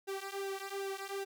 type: tone with flanger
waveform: sawtooth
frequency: 392 Hz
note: G4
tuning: in tune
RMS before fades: -40 dBFS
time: 0.07-1.25 s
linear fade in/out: 20 ms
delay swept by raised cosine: 0.9 to 2.9 ms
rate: 2.6 Hz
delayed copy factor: -0.95
effects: none